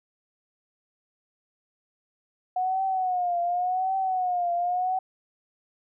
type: tone with vibrato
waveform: sine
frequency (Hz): 730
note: F#5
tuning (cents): -24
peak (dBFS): -23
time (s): 2.56-4.99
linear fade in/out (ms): 5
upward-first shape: triangle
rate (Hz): 0.89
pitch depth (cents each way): 98
effects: none